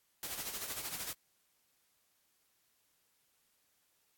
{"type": "noise with tremolo", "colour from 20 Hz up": "white", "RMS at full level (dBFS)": -39, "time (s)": [0.23, 1.13], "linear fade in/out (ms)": 0, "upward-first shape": "sine", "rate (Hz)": 13, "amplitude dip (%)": 55, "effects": ["white hiss -75 dBFS RMS until 4.17 s", "AAC 64 kbps"]}